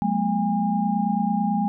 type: tone cluster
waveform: sine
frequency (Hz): 183.8 / 212.4 / 241.9 / 812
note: F#3 / G#3 / B3 / G#5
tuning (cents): -11 / +39 / -36 / -39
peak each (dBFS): -26 / -23 / -30 / -25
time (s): 0.02-1.68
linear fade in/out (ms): 0
effects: none